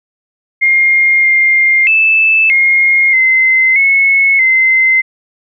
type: tone with pitch steps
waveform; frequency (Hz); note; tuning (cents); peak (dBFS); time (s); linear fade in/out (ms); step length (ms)
sine; 2125 / 2112 / 2630 / 2139 / 2063 / 2192 / 2067; C7 / C7 / E7 / C7 / C7 / C#7 / C7; +26 / +16 / -5 / +38 / -25 / -20 / -22; -6; 0.61-5.02; 20; 630
effects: none